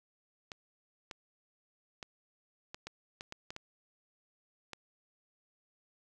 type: clicks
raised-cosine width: 0.2 ms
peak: -25 dBFS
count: 10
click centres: 0.518 / 1.112 / 2.028 / 2.745 / 2.87 / 3.209 / 3.324 / 3.505 / 3.564 / 4.733 s
effects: none